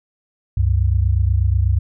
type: tone pair together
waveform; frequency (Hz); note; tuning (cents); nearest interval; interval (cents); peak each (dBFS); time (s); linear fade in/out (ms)
sine; 68.17 / 96.4; C#2 / G2; -28 / -28; tritone; 600; -16; 0.57-1.79; 5
effects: none